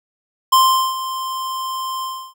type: tone with ADSR envelope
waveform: square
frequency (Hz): 1046.5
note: C6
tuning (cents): 0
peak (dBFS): -9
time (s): 0.52-2.34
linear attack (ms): 10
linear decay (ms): 410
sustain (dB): -14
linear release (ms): 310
effects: none